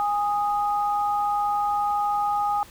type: tone pair together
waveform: sine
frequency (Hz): 822.6 / 1244.5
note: G#5 / D#6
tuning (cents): -17 / 0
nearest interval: perfect fifth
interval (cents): 717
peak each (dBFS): -22 / -27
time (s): 0-2.63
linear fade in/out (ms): 0
effects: pink hiss -48 dBFS RMS until 2.7 s